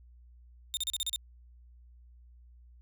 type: tone bursts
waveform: sawtooth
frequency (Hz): 3639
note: A#7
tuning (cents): -42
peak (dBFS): -27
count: 7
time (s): 0.74-1.16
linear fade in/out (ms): 0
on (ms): 30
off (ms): 35
effects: added 60 Hz sine -53 dBFS peak until 2.81 s